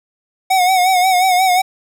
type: tone with vibrato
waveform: square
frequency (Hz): 740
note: F#5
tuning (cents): 0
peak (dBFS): -11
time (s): 0.5-1.62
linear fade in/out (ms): 10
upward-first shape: sine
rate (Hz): 5.6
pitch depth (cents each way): 59
effects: none